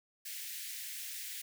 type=high-pass noise; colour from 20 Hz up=white; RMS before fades=-43 dBFS; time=0.25-1.42 s; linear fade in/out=10 ms; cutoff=1700 Hz; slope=48 dB/octave; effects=none